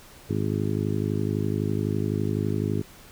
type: harmonic tone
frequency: 51.91 Hz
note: G#1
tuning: in tune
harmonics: 2 / 3 / 4 / 5 / 6 / 7 / 8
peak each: -28 / -30 / -31 / -32 / -33 / -33 / -34 dBFS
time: 0.29-2.82 s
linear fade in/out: 10 ms
effects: pink hiss -49 dBFS RMS until 3.11 s